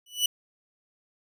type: tone with exponential growth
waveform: sawtooth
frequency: 2960 Hz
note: F#7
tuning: in tune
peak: -15 dBFS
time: 0.06-0.26 s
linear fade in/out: 5 ms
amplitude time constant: 42 ms
effects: none